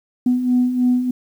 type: beating tone pair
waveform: sine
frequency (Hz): 246.2 / 249.4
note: B3 / B3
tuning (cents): -5 / +17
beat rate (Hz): 3.2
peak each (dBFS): -21 / -14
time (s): 0.26-1.11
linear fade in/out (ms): 5
effects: tanh soft clip ceiling -8 dBFS + 8-bit